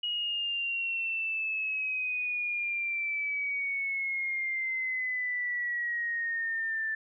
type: exponential sweep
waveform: sine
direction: down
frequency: 2900 to 1764 Hz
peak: -29 dBFS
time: 0.03-6.95 s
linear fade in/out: 5 ms
effects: none